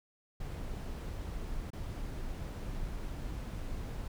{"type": "noise with dropouts", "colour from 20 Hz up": "brown", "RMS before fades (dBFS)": -39, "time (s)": [0.4, 4.08], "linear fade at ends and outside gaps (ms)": 5, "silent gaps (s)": [1.704, 1.731], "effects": []}